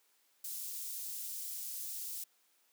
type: high-pass noise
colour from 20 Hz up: white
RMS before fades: -42 dBFS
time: 0.44-2.24 s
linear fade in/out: 5 ms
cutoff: 6300 Hz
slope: 12 dB/octave
effects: white hiss -72 dBFS RMS until 2.72 s + high-pass 300 Hz 12 dB/octave